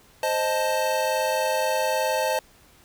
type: chord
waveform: square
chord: A diminished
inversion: first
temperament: equal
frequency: 523.3 / 622.3 / 880 Hz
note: C5 / Eb5 / A5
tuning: 0 / 0 / 0 cents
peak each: -27 dBFS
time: 0.23-2.39 s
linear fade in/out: 2 ms
effects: pink hiss -55 dBFS RMS until 2.84 s